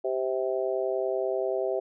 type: harmonic tone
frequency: 130.3 Hz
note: C3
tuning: 7 cents flat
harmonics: 3 / 4 / 5 / 6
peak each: -29 / -31 / -30 / -41 dBFS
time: 0.04-1.8 s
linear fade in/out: 10 ms
effects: none